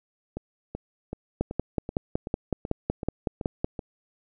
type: two click trains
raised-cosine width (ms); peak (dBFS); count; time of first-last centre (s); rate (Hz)
2; -11 / -19; 13 / 10; 1.41-3.645 / 0.37-3.792; 5.37 / 2.63
effects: none